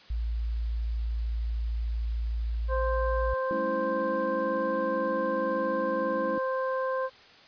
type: tone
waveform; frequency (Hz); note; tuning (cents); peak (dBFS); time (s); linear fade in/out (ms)
sine; 56.6; A1; +50; -27; 0.1-3.34; 5
type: harmonic tone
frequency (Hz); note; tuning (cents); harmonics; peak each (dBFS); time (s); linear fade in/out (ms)
523; C5; -1; 1 / 2 / 3; -28 / -32 / -38; 2.68-7.1; 50
type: chord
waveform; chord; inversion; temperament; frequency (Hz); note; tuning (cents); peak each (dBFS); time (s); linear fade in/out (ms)
triangle; A dominant seventh; third; equal with one note detuned; 196 / 217.9 / 277.2 / 329.6; G3 / A3 / C#4 / E4; 0 / -17 / 0 / 0; -38 / -35 / -36 / -33; 3.51-6.38; 0
effects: white hiss -53 dBFS RMS until 7.47 s + resampled to 11025 Hz